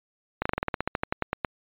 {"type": "slowing click train", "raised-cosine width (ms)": 0.5, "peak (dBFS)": -10, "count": 16, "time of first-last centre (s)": [0.42, 1.448], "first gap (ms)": 35, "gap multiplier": 1.09, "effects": ["resampled to 8000 Hz"]}